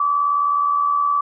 sine tone with amplitude modulation, 1152 Hz, D6, 34 cents flat, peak -13 dBFS, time 0-1.21 s, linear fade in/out 5 ms, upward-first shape sine, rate 79.2 Hz, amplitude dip 50%, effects none

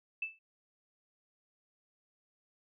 sine tone with exponential decay, 2637 Hz, E7, in tune, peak -30 dBFS, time 0.22-0.39 s, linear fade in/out 5 ms, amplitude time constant 36 ms, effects none

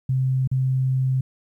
sine tone with dropouts, 130.81 Hz, C3, in tune, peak -18 dBFS, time 0.09-1.21 s, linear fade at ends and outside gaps 5 ms, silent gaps 0.475-0.514 s, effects 10-bit

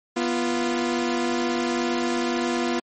sawtooth tone pair together, 244.5 / 345.8 Hz, B3 / F4, -17 / -17 cents, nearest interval tritone, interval 600 cents, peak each -21 dBFS, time 0.16-2.8 s, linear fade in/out 10 ms, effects MP3 32 kbps

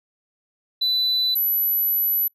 sine tone pair in turn, 3990 / 11912 Hz, B7 / F#9, +17 / +11 cents, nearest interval octave + perfect fifth, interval 1894 cents, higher second, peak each -16 dBFS, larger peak neither, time 0.81-1.35 / 1.35-2.28 s, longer second, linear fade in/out 10 ms, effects noise-tail reverb RT60 0.1 s tail -23 dB re dry + tanh soft clip ceiling -17 dBFS

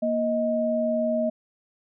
sine tone pair together, 235.1 / 627.6 Hz, A#3 / D#5, +15 / +15 cents, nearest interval octave + perfect fourth, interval 1700 cents, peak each -26 / -23 dBFS, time 0.02-1.3 s, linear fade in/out 10 ms, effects none

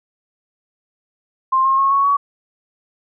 sine tone with pitch steps, 1054 / 1071.8 / 1089.9 / 1108.3 / 1127 Hz, C6 / C6 / C#6 / C#6 / C#6, +12 / +41 / -30 / -1 / +28 cents, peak -12 dBFS, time 1.52-2.17 s, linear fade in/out 10 ms, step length 130 ms, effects none

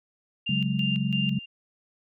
sine tone with tremolo, 2794 Hz, F7, in tune, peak -27 dBFS, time 0.46-1.46 s, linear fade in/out 10 ms, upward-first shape square, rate 3 Hz, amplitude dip 75%
sine chord, C# suspended fourth, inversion none, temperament equal, 138.59 / 185 / 207.7 Hz, C#3 / F#3 / G#3, 0 / 0 / 0 cents, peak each -28 dBFS, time 0.49-1.39 s, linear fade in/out 5 ms
effects none

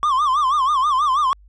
triangle tone with vibrato, 1117 Hz, C#6, 13 cents sharp, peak -13 dBFS, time 0.03-1.33 s, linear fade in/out 0 ms, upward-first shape sine, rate 6.2 Hz, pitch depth 160 cents each way, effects added 50 Hz sine -45 dBFS peak until 1.48 s + resampled to 22050 Hz

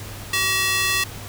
square tone with high-pass filter, 380.8 Hz, F#4, 50 cents sharp, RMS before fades -21 dBFS, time 0.33-1.04 s, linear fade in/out 5 ms, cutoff 2100 Hz, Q 1.1, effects added 101 Hz sine -36 dBFS peak until 1.28 s + pink hiss -37 dBFS RMS until 1.28 s

